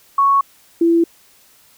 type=tone pair in turn; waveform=sine; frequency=1108.7 / 335.6 Hz; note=C#6 / E4; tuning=0 / +31 cents; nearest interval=octave + major sixth; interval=2069 cents; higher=first; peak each=-10 dBFS; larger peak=neither; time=0.18-0.41 / 0.81-1.04 s; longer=neither; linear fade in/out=5 ms; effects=white hiss -51 dBFS RMS until 1.77 s